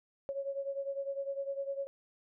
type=beating tone pair; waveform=sine; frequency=550 / 559.9 Hz; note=C#5 / C#5; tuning=-14 / +17 cents; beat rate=9.9 Hz; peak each=-36 / -40 dBFS; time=0.29-1.87 s; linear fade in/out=0 ms; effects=none